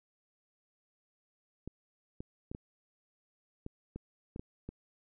clicks, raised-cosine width 3 ms, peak -28 dBFS, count 9, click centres 1.676 / 2.205 / 2.515 / 2.549 / 3.664 / 3.96 / 4.361 / 4.395 / 4.69 s, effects none

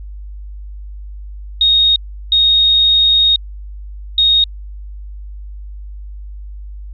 sine tone bursts at uneven times, 3729 Hz, A#7, in tune, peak -8 dBFS, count 3, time 1.61-1.96 / 2.32-3.36 / 4.18-4.44 s, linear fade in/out 2 ms, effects added 50 Hz sine -27 dBFS peak until 6.93 s

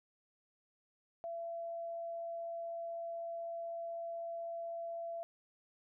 sine tone, 674 Hz, E5, 38 cents sharp, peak -39 dBFS, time 1.24-5.23 s, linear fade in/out 0 ms, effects none

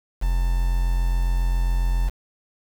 triangle tone with quantisation, 43.65 Hz, F1, in tune, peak -16 dBFS, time 0.21-2.1 s, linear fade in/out 20 ms, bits 6, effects none

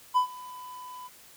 triangle tone with ADSR envelope, 1000 Hz, B5, 21 cents sharp, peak -16 dBFS, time 0.14-1.09 s, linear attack 27 ms, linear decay 100 ms, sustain -22 dB, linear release 26 ms, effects white hiss -53 dBFS RMS until 1.36 s

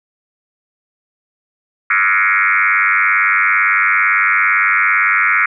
sine tone with frequency modulation, 1778 Hz, A6, 18 cents sharp, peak -10 dBFS, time 1.9-5.46 s, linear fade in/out 5 ms, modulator 97.8 Hz, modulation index 5.4, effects none

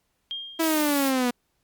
sine tone with exponential decay, 3215 Hz, G7, 43 cents sharp, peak -27 dBFS, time 0.31-1 s, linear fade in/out 0 ms, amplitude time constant 150 ms
blue noise, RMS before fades -31 dBFS, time 0.59-1.13 s, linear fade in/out 50 ms
sawtooth linear sweep, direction down, 329.6 to 240.8 Hz, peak -17 dBFS, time 0.59-1.31 s, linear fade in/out 10 ms
effects pink hiss -72 dBFS RMS until 1.63 s + MP3 96 kbps

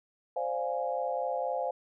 sine chord, D half-diminished seventh, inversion third, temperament equal, 523.3 / 587.3 / 698.5 / 830.6 Hz, C5 / D5 / F5 / Ab5, 0 / 0 / 0 / 0 cents, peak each -33 / -37 / -34 / -36 dBFS, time 0.36-1.71 s, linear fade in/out 5 ms, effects none

